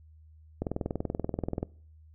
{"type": "click train", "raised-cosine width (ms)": 2, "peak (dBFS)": -17, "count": 22, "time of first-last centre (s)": [0.62, 1.63], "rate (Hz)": 20.8, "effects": ["noise-tail reverb RT60 0.5 s tail -23 dB re dry", "added 78 Hz sine -52 dBFS peak until 2.14 s"]}